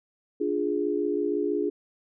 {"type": "chord", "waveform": "sine", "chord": "D diminished", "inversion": "none", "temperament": "equal", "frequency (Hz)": [293.7, 349.2, 415.3], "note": ["D4", "F4", "Ab4"], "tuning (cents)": [0, 0, 0], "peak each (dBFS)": [-29, -29, -27], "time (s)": [0.4, 1.7], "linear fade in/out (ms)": 10, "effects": []}